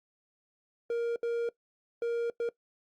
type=tone bursts at uneven times; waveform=triangle; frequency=468.9 Hz; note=A#4; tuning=10 cents sharp; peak=-26 dBFS; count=4; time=0.9-1.16 / 1.23-1.49 / 2.02-2.3 / 2.4-2.49 s; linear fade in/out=2 ms; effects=noise-tail reverb RT60 0.1 s tail -20 dB re dry + Opus 48 kbps